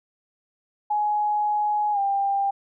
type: tone with pitch glide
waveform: sine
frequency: 838 to 794.2 Hz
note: G#5 to G5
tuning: +15 to +22 cents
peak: -20 dBFS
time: 0.9-2.51 s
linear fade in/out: 10 ms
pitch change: -93 cents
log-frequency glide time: 1.92-1.99 s
effects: none